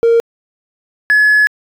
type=tone pair in turn; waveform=triangle; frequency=463.2 / 1702 Hz; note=A#4 / G#6; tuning=-11 / +42 cents; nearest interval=octave + major seventh; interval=2253 cents; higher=second; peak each=-4 dBFS; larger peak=neither; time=0.03-0.2 / 1.1-1.47 s; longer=second; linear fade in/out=0 ms; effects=tanh soft clip ceiling -2 dBFS